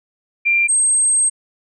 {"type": "tone pair in turn", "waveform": "sine", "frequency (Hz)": [2378, 8391], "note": ["D7", "C9"], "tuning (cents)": [21, 4], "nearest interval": "octave + minor seventh", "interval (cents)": 2183, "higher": "second", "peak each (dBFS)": -12, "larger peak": "neither", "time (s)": [[0.45, 0.68], [0.68, 1.3]], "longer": "second", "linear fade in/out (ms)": 20, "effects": []}